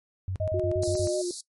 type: tone bursts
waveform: sine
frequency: 94 Hz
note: F#2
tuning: 28 cents sharp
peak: -28 dBFS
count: 7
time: 0.28-1.072 s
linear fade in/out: 0 ms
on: 78 ms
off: 41 ms
type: tone with pitch glide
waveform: sine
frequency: 626 to 612.1 Hz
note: D#5 to D#5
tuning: +10 to -28 cents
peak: -27 dBFS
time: 0.4-1.22 s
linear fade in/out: 10 ms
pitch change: -38 cents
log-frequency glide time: 0.82-1.1 s
type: tone with vibrato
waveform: sine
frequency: 360 Hz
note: F#4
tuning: 47 cents flat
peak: -27 dBFS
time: 0.54-1.31 s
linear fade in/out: 2 ms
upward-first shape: sine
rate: 5.1 Hz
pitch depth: 38 cents each way
type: high-pass noise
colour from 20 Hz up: pink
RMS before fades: -37 dBFS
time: 0.82-1.41 s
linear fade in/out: 5 ms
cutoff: 4000 Hz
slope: 96 dB/octave
effects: noise-tail reverb RT60 0.1 s tail -19 dB re dry + MP3 48 kbps